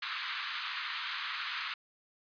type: band-pass noise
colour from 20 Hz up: pink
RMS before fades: -38 dBFS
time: 0.02-1.74 s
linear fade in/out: 5 ms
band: 1100 to 4400 Hz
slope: 48 dB/octave
effects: resampled to 11025 Hz